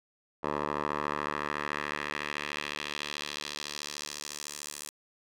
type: tone with band-pass filter sweep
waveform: 10% pulse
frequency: 73.8 Hz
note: D2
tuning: 9 cents sharp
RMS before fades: -36 dBFS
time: 0.43-4.9 s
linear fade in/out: 10 ms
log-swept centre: 830 to 8600 Hz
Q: 1.4
effects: none